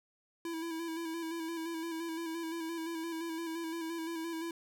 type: tone with vibrato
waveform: square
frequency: 329.6 Hz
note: E4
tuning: in tune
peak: -37 dBFS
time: 0.45-4.51 s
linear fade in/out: 2 ms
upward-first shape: square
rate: 5.8 Hz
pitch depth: 33 cents each way
effects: none